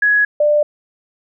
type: tone pair in turn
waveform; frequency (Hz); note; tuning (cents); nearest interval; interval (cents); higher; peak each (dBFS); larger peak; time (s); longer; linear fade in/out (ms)
sine; 1675 / 594.3; G#6 / D5; +14 / +20; octave + tritone; 1794; first; -10; neither; 0.02-0.25 / 0.4-0.63; neither; 5
effects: none